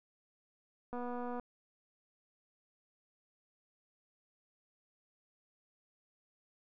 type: click train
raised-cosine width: 1 ms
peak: -29 dBFS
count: 115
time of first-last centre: 0.93-1.397 s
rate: 244 Hz
effects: none